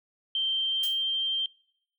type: tone with pitch glide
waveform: sine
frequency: 3136 to 3154 Hz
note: G7 to G7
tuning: 0 to +10 cents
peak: -25 dBFS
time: 0.35-1.46 s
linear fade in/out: 2 ms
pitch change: +10 cents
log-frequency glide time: 0.52-1.03 s
type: noise with exponential decay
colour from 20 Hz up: blue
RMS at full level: -34 dBFS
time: 0.83-1.05 s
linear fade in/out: 5 ms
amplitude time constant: 46 ms
effects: noise-tail reverb RT60 0.7 s tail -24 dB re dry